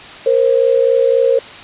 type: tone pair together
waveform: sine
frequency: 468.2 / 532 Hz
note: A#4 / C5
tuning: +8 / +29 cents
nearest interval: major second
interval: 221 cents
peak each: -12 dBFS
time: 0.26-1.39 s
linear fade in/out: 5 ms
effects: white hiss -33 dBFS RMS until 1.63 s + resampled to 8000 Hz